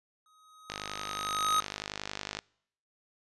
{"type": "tone with exponential growth", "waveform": "square", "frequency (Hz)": 1261, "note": "D#6", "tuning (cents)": 23, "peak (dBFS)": -24, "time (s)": [0.26, 1.6], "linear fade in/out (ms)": 1, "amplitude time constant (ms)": 290}
{"type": "click train", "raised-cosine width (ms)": 0.2, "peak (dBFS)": -17, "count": 87, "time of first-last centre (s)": [0.7, 2.39], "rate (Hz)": 50.9}
{"effects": ["noise-tail reverb RT60 0.7 s tail -26 dB re dry", "resampled to 24000 Hz"]}